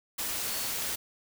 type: tone in noise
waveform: sine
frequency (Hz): 4435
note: C#8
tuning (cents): 0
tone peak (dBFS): -43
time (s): 0.46-0.7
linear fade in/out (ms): 10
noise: white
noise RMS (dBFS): -33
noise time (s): 0.18-0.96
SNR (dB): -13
effects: none